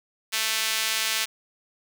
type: tone with high-pass filter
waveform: sawtooth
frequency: 220.6 Hz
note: A3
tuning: 5 cents sharp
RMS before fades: -26 dBFS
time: 0.32-1.26 s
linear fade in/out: 20 ms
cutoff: 2500 Hz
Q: 0.87
effects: none